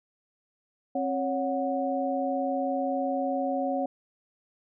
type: tone cluster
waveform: sine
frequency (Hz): 267.5 / 557 / 734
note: C4 / C#5 / F#5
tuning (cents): +38 / +8 / -14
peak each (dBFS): -30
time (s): 0.95-3.86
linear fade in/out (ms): 5
effects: none